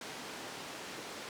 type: band-pass noise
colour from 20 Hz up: pink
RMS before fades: -45 dBFS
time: 0.01-1.29 s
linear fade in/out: 2 ms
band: 250 to 7000 Hz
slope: 12 dB/octave
effects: none